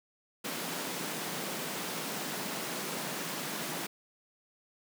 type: high-pass noise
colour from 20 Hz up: pink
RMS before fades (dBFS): -37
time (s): 0.44-3.87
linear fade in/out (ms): 10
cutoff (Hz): 150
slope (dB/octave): 48
effects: none